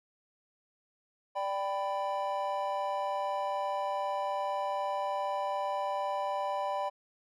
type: chord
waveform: triangle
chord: G major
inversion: second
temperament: equal with one note detuned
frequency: 587.3 / 784 / 993.5 Hz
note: D5 / G5 / B5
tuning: 0 / 0 / +10 cents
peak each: -33 dBFS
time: 1.35-6.9 s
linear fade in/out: 20 ms
effects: none